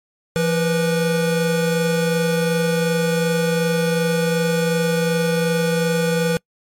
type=tone pair together; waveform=square; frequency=169.9 / 487 Hz; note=F3 / B4; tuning=-47 / -24 cents; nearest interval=octave + tritone; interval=1823 cents; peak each=-20 dBFS; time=0.36-6.37 s; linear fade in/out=0 ms; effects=noise-tail reverb RT60 0.1 s tail -26 dB re dry + MP3 64 kbps

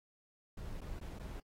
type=noise with dropouts; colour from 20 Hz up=brown; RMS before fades=-44 dBFS; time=0.57-1.4 s; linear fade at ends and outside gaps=5 ms; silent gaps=0.808-0.814 / 0.992-1.011 / 1.187-1.195 s; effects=AAC 48 kbps

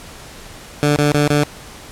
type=tone bursts; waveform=15% pulse; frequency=146.9 Hz; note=D3; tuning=1 cent sharp; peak=-6 dBFS; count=4; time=0.83-1.434 s; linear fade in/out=0 ms; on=130 ms; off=28 ms; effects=pink hiss -37 dBFS RMS until 1.91 s + low-pass 11000 Hz 12 dB/octave

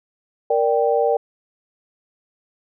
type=chord; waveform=sine; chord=G minor; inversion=first; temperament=equal; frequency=466.2 / 587.3 / 784 Hz; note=Bb4 / D5 / G5; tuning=0 / 0 / 0 cents; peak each=-18 / -20 / -21 dBFS; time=0.5-1.17 s; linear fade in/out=5 ms; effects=none

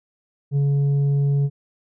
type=tone with tanh clipping; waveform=sine; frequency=141.2 Hz; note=C#3; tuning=32 cents sharp; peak=-17 dBFS; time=0.51-1.5 s; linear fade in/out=50 ms; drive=4 dB; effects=none

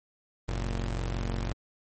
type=tone pair together; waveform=sawtooth; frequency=45.84 / 115.5 Hz; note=F#1 / A#2; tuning=-15 / -16 cents; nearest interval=octave + major third; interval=1599 cents; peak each=-26 / -32 dBFS; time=0.48-1.53 s; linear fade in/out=10 ms; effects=MP3 32 kbps

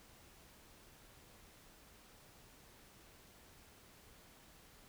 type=silence; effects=pink hiss -62 dBFS RMS until 4.88 s

